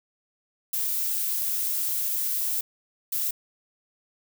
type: noise bursts at uneven times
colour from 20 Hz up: violet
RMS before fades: -27 dBFS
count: 2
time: 0.73-2.61 / 3.12-3.31 s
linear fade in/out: 5 ms
effects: none